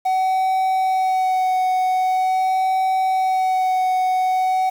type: tone with vibrato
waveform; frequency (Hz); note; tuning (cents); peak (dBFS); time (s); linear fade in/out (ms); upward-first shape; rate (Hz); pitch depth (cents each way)
triangle; 750; F#5; +23; -14; 0.05-4.7; 10; sine; 0.44; 16
effects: 7-bit